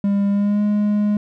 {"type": "tone with pitch glide", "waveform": "triangle", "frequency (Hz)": [200.5, 207.9], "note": ["G3", "G#3"], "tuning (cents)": [39, 2], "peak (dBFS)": -13, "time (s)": [0.04, 1.17], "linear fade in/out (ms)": 2, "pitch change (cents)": 63, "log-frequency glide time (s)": [0.3, 0.62], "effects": []}